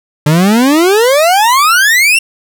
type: exponential sweep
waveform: 40% pulse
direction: up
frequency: 144.7 to 2794 Hz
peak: -5 dBFS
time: 0.26-2.19 s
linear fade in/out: 5 ms
effects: none